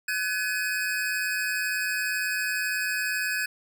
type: tone cluster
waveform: square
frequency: 1515 / 1697 / 2521 Hz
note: F#6 / G#6 / D#7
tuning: +40 / +37 / +22 cents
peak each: -31 / -30 / -33 dBFS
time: 0.08-3.46 s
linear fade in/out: 5 ms
effects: none